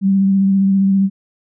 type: tone with vibrato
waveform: sine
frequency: 194.6 Hz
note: G3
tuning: 12 cents flat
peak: -10 dBFS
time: 0.01-1.1 s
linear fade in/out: 50 ms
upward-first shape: triangle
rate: 15 Hz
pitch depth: 24 cents each way
effects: none